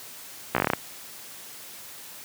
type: slowing click train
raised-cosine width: 0.5 ms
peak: -6 dBFS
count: 9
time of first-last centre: 0.55-0.734 s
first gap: 15 ms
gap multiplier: 1.12
effects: white hiss -43 dBFS RMS until 2.24 s + high-pass 100 Hz 12 dB/octave